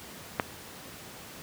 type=clicks; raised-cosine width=0.5 ms; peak=-9 / -30 dBFS; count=2; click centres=0.398 / 0.402 s; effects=pink hiss -45 dBFS RMS until 1.42 s + high-pass 100 Hz 12 dB/octave